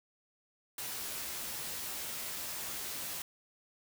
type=noise with comb filter; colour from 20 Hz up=white; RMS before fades=-40 dBFS; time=0.78-3.22 s; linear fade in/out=2 ms; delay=13 ms; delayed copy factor=+0.55; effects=none